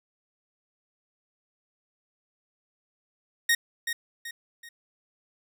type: tone with echo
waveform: sawtooth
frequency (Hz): 1864.7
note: A#6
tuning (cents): 0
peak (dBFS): -16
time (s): 3.49-3.55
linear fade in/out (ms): 5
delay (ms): 380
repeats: 3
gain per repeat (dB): -8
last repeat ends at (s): 4.69
effects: none